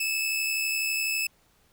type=tone pair together; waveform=sawtooth; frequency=2548 / 2620 Hz; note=D#7 / E7; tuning=+41 / -11 cents; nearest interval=unison; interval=48 cents; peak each=-31 / -23 dBFS; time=0-1.27 s; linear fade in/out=5 ms; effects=pink hiss -64 dBFS RMS until 1.72 s